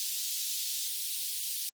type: high-pass noise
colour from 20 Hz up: pink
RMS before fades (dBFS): -34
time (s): 0-1.69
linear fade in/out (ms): 0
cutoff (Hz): 3600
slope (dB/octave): 24
effects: Opus 32 kbps